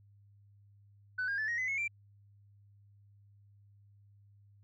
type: tone with pitch steps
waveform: sine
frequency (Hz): 1500 / 1617 / 1743.1 / 1879 / 2026 / 2183 / 2354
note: F#6 / G#6 / A6 / A#6 / B6 / C#7 / D7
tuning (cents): +23 / -47 / -17 / +13 / +44 / -27 / +3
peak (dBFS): -30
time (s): 1.18-1.88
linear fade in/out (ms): 10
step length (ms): 100
effects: tanh soft clip ceiling -29 dBFS + added 101 Hz sine -59 dBFS peak until 4.63 s